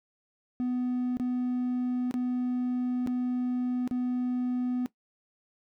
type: tone with dropouts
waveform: triangle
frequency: 249 Hz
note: B3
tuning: 14 cents sharp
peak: -24 dBFS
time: 0.6-4.86 s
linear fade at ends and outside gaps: 0 ms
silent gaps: 1.17-1.198 / 2.111-2.141 / 3.064-3.073 / 3.876-3.911 s
effects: noise-tail reverb RT60 0.1 s tail -18 dB re dry + tanh soft clip ceiling -20 dBFS